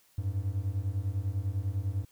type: beating tone pair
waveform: triangle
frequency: 92.5 / 102.5 Hz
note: F#2 / G#2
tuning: 0 / -22 cents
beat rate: 10 Hz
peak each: -30 / -30 dBFS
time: 0.18-2.05 s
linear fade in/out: 5 ms
effects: white hiss -65 dBFS RMS until 2.11 s